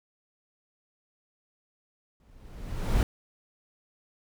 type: noise with exponential growth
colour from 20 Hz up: brown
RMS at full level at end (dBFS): -20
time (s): 2.2-3.03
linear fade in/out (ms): 1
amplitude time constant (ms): 180
effects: none